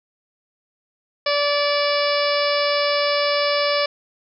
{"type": "harmonic tone", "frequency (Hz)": 579, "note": "D5", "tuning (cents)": -25, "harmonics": [1, 2, 3, 4, 5, 6, 7, 8, 9], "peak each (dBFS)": [-20, -25, -29, -27, -30, -32, -32, -29, -28], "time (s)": [1.26, 3.86], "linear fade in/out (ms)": 5, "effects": []}